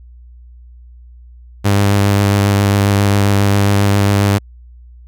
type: tone with vibrato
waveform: sawtooth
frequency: 100.5 Hz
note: G2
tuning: 44 cents sharp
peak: -6 dBFS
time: 1.64-4.39 s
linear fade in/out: 20 ms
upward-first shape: triangle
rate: 7.4 Hz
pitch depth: 20 cents each way
effects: added 60 Hz sine -36 dBFS peak until 5.07 s